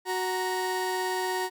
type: tone pair together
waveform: 30% pulse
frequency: 370 / 933.4 Hz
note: F#4 / A#5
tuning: 0 / +2 cents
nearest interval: octave + major third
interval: 1602 cents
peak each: -27 / -28 dBFS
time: 0.05-1.5 s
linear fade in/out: 50 ms
effects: none